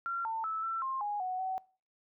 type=tone with pitch steps; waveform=sine; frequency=1373 / 896 / 1309 / 1340 / 1060 / 826 / 740 / 754 Hz; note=F6 / A5 / E6 / E6 / C6 / G#5 / F#5 / F#5; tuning=-30 / +31 / -13 / +28 / +22 / -10 / 0 / +32 cents; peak=-32 dBFS; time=0.06-1.58 s; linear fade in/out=0 ms; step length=190 ms; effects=noise-tail reverb RT60 0.4 s tail -23 dB re dry